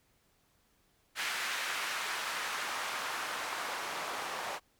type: noise with band-pass filter sweep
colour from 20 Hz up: white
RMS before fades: -37 dBFS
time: 1.15-4.6 s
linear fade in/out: 50 ms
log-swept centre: 1800 to 850 Hz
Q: 1.1
effects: pink hiss -71 dBFS RMS until 4.79 s